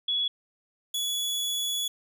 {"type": "tone pair in turn", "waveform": ["sine", "sawtooth"], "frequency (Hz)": [3379, 3397], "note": ["G#7", "G#7"], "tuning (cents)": [29, 38], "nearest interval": "unison", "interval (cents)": 9, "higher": "second", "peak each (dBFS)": -24, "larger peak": "neither", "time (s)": [[0.08, 0.28], [0.94, 1.88]], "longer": "second", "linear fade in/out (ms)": 5, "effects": []}